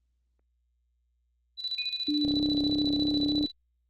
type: tone with tremolo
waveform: sine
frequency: 3970 Hz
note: B7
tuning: 8 cents sharp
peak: -28 dBFS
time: 1.57-3.52 s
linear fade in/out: 50 ms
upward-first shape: square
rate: 14 Hz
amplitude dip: 70%
type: tone with exponential decay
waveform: sine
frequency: 2481 Hz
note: D#7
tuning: 6 cents flat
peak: -33 dBFS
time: 1.78-2.34 s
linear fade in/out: 2 ms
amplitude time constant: 120 ms
type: tone with vibrato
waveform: sine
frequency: 293.7 Hz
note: D4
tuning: in tune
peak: -25 dBFS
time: 2.08-3.46 s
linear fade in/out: 5 ms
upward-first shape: square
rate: 3.3 Hz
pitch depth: 13 cents each way
type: click train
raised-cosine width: 2 ms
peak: -23 dBFS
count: 41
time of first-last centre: 2.25-3.44 s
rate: 33.6 Hz
effects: added 60 Hz sine -70 dBFS peak until 3.89 s + Opus 24 kbps